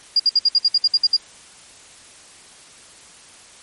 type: tone bursts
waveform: sine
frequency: 4825 Hz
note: D8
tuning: 46 cents sharp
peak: -11 dBFS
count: 11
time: 0.16-1.167 s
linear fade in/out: 5 ms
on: 37 ms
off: 60 ms
effects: white hiss -45 dBFS RMS until 3.62 s + MP3 48 kbps